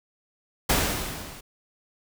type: noise with level ramp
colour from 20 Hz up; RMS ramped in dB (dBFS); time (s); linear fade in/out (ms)
pink; -20 to -44; 0.69-1.41; 10
effects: none